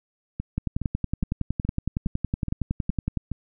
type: two click trains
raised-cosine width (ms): 5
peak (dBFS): -16 / -12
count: 8 / 29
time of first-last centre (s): 0.4-3.317 / 0.58-3.173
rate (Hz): 2.4 / 10.8
effects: none